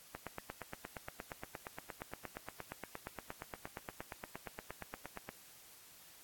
click train, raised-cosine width 0.5 ms, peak -27 dBFS, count 45, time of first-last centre 0.15-5.29 s, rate 8.56 Hz, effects white hiss -59 dBFS RMS until 6.23 s + AAC 64 kbps

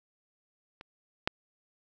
clicks, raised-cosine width 0.3 ms, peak -29 / -10 dBFS, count 2, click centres 0.811 / 1.275 s, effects none

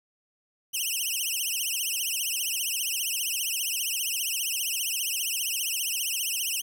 10% pulse tone with vibrato, 2853 Hz, F7, 36 cents sharp, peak -19 dBFS, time 0.73-6.62 s, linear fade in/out 20 ms, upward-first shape triangle, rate 15 Hz, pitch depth 220 cents each way, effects 9-bit

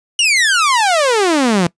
sawtooth exponential sweep, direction down, 2960 to 164.81 Hz, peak -7 dBFS, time 0.19-1.67 s, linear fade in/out 2 ms, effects noise-tail reverb RT60 0.1 s tail -22 dB re dry + resampled to 22050 Hz

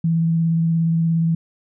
sine tone with vibrato, 164.81 Hz, E3, in tune, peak -15 dBFS, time 0.04-1.35 s, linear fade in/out 5 ms, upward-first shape square, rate 17 Hz, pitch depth 12 cents each way, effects none

